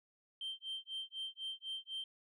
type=tone with tremolo; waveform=sine; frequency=3136 Hz; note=G7; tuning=in tune; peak=-36 dBFS; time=0.41-2.04 s; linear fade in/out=2 ms; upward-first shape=sine; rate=4 Hz; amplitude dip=100%; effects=tanh soft clip ceiling -37 dBFS